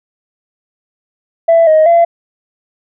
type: tone with pitch steps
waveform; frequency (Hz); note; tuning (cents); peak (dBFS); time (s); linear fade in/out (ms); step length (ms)
sine; 665 / 626 / 680; E5 / D#5 / F5; +15 / +10 / -46; -3; 1.48-2.05; 10; 190
effects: tanh soft clip ceiling -2 dBFS